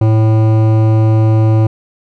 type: tone with hard clipping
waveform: sine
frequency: 110 Hz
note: A2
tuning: in tune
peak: -9 dBFS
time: 0.01-1.67 s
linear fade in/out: 5 ms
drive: 14 dB
effects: none